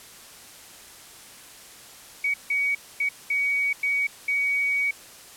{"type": "tone bursts at uneven times", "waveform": "sine", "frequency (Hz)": 2254, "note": "C#7", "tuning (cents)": 28, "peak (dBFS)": -21, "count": 6, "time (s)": [[2.24, 2.34], [2.5, 2.75], [3, 3.09], [3.3, 3.73], [3.83, 4.07], [4.28, 4.91]], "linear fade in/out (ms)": 5, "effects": ["white hiss -46 dBFS RMS until 5.36 s", "low-pass 12000 Hz 12 dB/octave"]}